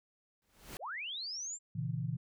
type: noise with exponential growth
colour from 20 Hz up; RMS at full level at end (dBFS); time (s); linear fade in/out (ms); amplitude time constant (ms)
pink; -42; 0.42-0.77; 1; 76
type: linear sweep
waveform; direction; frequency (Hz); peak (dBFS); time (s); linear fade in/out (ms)
sine; up; 390.6 to 7490; -38; 0.79-1.59; 50
type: chord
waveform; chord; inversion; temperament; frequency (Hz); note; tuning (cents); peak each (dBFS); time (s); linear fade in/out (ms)
sine; A# diminished; none; equal with one note detuned; 118.17 / 138.59 / 164.81; A#2 / C#3 / E3; +24 / 0 / 0; -38; 1.75-2.17; 10
effects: none